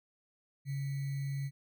sine tone with sample-and-hold, 138.59 Hz, C#3, in tune, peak -33 dBFS, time 0.65-1.51 s, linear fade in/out 50 ms, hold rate 2100 Hz, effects none

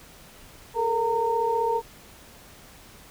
sine tone cluster, 430.8 / 466.1 / 918 Hz, A4 / A#4 / A#5, -37 / 0 / -27 cents, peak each -29 / -26 / -24 dBFS, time 0.74-1.82 s, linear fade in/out 50 ms, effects pink hiss -49 dBFS RMS until 3.1 s

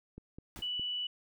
click train, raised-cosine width 3 ms, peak -33 dBFS, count 4, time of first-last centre 0.18-0.796 s, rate 4.87 Hz
pink noise with exponential decay, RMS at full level -44 dBFS, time 0.56-0.75 s, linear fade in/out 0 ms, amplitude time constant 41 ms
sine tone, 2960 Hz, F#7, in tune, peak -33 dBFS, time 0.62-1.07 s, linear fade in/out 5 ms
effects none

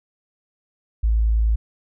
sine tone, 55 Hz, A1, in tune, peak -15 dBFS, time 1.03-1.56 s, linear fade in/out 10 ms, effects none

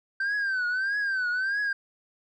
sine tone with vibrato, 1556 Hz, G6, 13 cents flat, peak -22 dBFS, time 0.2-1.73 s, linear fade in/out 5 ms, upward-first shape triangle, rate 1.6 Hz, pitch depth 140 cents each way, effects tanh soft clip ceiling -24 dBFS

